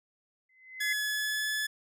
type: tone with exponential growth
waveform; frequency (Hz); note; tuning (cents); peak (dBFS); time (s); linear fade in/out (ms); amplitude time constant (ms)
sine; 2045; C7; -40; -27; 0.49-0.93; 5; 95
type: tone with pitch glide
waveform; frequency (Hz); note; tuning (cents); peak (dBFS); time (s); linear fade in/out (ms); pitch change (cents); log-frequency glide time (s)
sawtooth; 1699 to 1719.7; G#6 to A6; +39 to -40; -26; 0.8-1.67; 10; +21; 0.91-1.47
effects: none